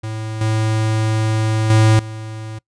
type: tone with level steps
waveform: square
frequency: 109.7 Hz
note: A2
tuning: 5 cents flat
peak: -24 / -16 / -10 / -28 dBFS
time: 0.03-2.59 s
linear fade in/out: 10 ms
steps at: 0.41 / 1.7 / 1.99 s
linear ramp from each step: 2 ms
effects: noise-tail reverb RT60 0.1 s tail -23 dB re dry + resampled to 22050 Hz